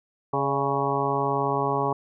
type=harmonic tone with a mistuned harmonic; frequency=138.59 Hz; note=C#3; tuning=in tune; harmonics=1 / 2 / 3 / 4 / 5 / 6 / 7 / 8; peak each=-31 / -33 / -28 / -33 / -32 / -29 / -30 / -29 dBFS; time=0.33-1.93 s; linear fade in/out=5 ms; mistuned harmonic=4; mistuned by=+64 cents; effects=none